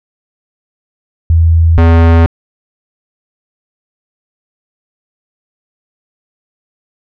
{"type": "tone pair in turn", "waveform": ["sine", "square"], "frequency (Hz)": [82.41, 83.08], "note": ["E2", "E2"], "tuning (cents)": [0, 14], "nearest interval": "unison", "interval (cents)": 14, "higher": "second", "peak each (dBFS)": -4, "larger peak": "neither", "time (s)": [[1.3, 1.78], [1.78, 2.26]], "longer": "neither", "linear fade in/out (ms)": 0, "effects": ["low-pass 2000 Hz 12 dB/octave"]}